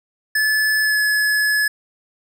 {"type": "tone with pitch glide", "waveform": "square", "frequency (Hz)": [1729, 1706.2], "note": ["A6", "G#6"], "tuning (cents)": [-31, 46], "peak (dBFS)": -16, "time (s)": [0.35, 1.68], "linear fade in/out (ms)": 5, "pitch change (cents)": -23, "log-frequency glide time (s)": [0.82, 0.98], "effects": []}